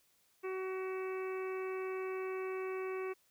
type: harmonic tone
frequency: 376.7 Hz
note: F#4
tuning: 31 cents sharp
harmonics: 1 / 2 / 3 / 4 / 5 / 6 / 7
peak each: -37 / -52 / -47 / -54 / -54 / -51 / -53 dBFS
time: 0.43-3.14 s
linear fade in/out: 20 ms
effects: white hiss -72 dBFS RMS until 3.3 s